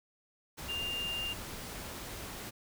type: tone in noise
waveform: sine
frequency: 2800 Hz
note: F7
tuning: 4 cents sharp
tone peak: -34 dBFS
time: 0.68-1.34 s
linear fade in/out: 20 ms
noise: pink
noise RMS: -43 dBFS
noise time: 0.57-2.51 s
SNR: +6 dB
effects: none